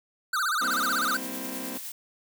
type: tone with vibrato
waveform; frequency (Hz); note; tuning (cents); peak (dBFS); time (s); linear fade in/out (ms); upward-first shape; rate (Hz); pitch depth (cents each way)
square; 1361; F6; -45; -25; 0.33-1.17; 5; sine; 16; 230
type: chord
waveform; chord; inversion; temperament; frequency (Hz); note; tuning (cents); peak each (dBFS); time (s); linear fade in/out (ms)
sawtooth; C dominant seventh; second; just; 196.22 / 235.5 / 261.6 / 327; G3 / Bb3 / C4 / E4; +2 / +18 / 0 / -14; -39 / -39 / -33 / -39; 0.61-1.78; 10
type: noise with tremolo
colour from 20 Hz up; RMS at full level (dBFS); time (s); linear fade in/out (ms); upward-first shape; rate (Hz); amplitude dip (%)
blue; -36; 0.71-1.92; 2; triangle; 9.7; 40
effects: none